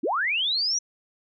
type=linear sweep; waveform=sine; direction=up; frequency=220 to 5920 Hz; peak=-22 dBFS; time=0.03-0.79 s; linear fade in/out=10 ms; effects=none